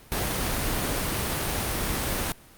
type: noise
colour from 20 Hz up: pink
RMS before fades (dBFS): -27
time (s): 0.12-2.32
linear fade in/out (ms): 0
effects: pink hiss -51 dBFS RMS until 2.57 s + Opus 32 kbps